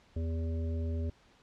harmonic tone with a mistuned harmonic, 82.2 Hz, E2, 4 cents flat, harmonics 1 / 3 / 5 / 7, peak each -31 / -41 / -45 / -48 dBFS, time 0.16-1.1 s, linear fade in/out 5 ms, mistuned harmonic 5, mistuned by -25 cents, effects pink hiss -63 dBFS RMS until 1.42 s + low-pass 5000 Hz 12 dB/octave

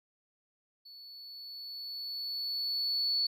triangle tone with level ramp, 4435 Hz, C#8, in tune, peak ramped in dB -48 to -23 dBFS, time 0.85-3.27 s, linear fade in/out 10 ms, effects tanh soft clip ceiling -25 dBFS

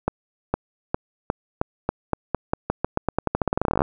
accelerating click train, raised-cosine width 1 ms, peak -6 dBFS, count 30, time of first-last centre 0.08-3.819 s, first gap 460 ms, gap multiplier 0.88, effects none

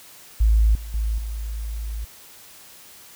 sine tone with level steps, 54.4 Hz, A1, 19 cents flat, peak -13 / -31 / -20 / -26 dBFS, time 0.4-2.05 s, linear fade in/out 10 ms, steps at 0.75 / 0.94 / 1.18 s, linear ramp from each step 2 ms, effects white hiss -46 dBFS RMS until 3.15 s

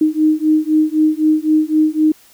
sine beating tone pair, 308.1 / 312 Hz, D#4 / D#4, -17 / +5 cents, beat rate 3.9 Hz, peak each -14 dBFS, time 0.01-2.12 s, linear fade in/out 5 ms, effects white hiss -48 dBFS RMS until 2.33 s

